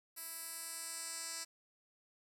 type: tone with band-pass filter sweep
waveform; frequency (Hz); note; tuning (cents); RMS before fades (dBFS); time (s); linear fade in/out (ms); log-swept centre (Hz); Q
10% pulse; 329.6; E4; 0; -45; 0.16-1.45; 20; 12000 to 7000; 2.1
effects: 11-bit